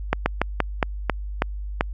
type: slowing click train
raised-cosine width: 0.5 ms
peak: -3 dBFS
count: 8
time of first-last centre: 0.13-1.809 s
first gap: 130 ms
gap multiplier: 1.2
effects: added 50 Hz sine -28 dBFS peak until 1.93 s